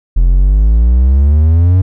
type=exponential sweep; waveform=triangle; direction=up; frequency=41.2 to 94.6 Hz; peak=-3 dBFS; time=0.16-1.82 s; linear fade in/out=10 ms; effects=none